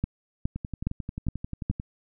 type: two click trains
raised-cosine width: 5 ms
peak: -20 / -13 dBFS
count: 15 / 5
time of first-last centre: 0.56-1.799 / 0.04-1.7 s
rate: 11.3 / 2.41 Hz
effects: none